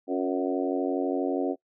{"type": "harmonic tone with a mistuned harmonic", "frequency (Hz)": 92.3, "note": "F#2", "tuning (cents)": -4, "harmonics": [3, 4, 5, 6, 7, 8], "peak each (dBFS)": [-28, -30, -32, -34, -35, -36], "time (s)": [0.07, 1.56], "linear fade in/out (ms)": 50, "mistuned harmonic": 4, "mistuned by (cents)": -36, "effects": ["noise-tail reverb RT60 0.1 s tail -22 dB re dry"]}